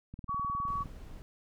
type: click train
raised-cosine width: 5 ms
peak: -31 dBFS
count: 15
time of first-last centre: 0.14-0.858 s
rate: 19.5 Hz
type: tone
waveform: sine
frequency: 1130 Hz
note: C#6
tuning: 33 cents sharp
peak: -31 dBFS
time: 0.28-0.84 s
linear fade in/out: 20 ms
type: noise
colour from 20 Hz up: brown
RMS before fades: -46 dBFS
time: 0.68-1.22 s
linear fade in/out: 0 ms
effects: none